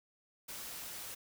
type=noise; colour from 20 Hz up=white; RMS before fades=-45 dBFS; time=0.48-1.15 s; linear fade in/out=10 ms; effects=none